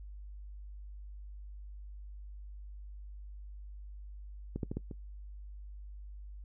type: clicks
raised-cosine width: 3 ms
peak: -23 / -21 / -23 / -22 / -29 dBFS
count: 5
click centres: 4.56 / 4.632 / 4.715 / 4.77 / 4.912 s
effects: noise-tail reverb RT60 0.1 s tail -20 dB re dry + added 50 Hz sine -44 dBFS peak until 6.44 s